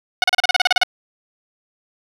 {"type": "tone bursts", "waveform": "10% pulse", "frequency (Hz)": 733, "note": "F#5", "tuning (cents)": -16, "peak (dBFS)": -3, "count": 12, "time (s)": [0.22, 0.834], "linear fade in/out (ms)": 2, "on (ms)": 20, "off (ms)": 34, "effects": ["low-pass 6000 Hz 12 dB/octave", "7-bit"]}